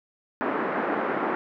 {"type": "band-pass noise", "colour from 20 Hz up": "pink", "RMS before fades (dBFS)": -27, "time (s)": [0.41, 1.35], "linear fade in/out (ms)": 0, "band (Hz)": [250, 1700], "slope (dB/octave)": 24, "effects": []}